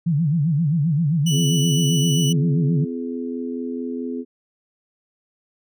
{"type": "tone with vibrato", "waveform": "sine", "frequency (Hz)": 155.56, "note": "D#3", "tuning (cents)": 0, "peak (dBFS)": -16, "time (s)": [0.06, 2.85], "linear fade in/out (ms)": 10, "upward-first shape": "sine", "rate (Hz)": 7.6, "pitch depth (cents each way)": 190}
{"type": "tone", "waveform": "25% pulse", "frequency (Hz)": 2960, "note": "F#7", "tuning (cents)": 0, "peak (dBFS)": -20, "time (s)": [1.26, 2.33], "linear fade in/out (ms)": 10}
{"type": "harmonic tone", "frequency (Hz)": 84.6, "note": "E2", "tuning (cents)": 45, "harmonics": [3, 4, 5], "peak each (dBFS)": [-26, -33, -31], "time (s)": [1.3, 4.25], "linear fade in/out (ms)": 50}
{"effects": []}